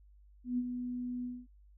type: tone with ADSR envelope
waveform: sine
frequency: 246.9 Hz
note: B3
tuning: in tune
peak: -28 dBFS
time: 0.44-1.47 s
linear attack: 140 ms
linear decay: 47 ms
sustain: -7 dB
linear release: 230 ms
effects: added 50 Hz sine -57 dBFS peak until 1.77 s